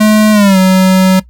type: tone with pitch glide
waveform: square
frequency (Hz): 214.1 to 187.46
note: A3 to F#3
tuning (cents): -47 to +23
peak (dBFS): -5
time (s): 0-1.2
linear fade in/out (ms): 10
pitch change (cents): -230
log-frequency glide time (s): 0.32-0.58
effects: noise-tail reverb RT60 0.1 s tail -18 dB re dry + added 60 Hz sine -36 dBFS peak until 1.29 s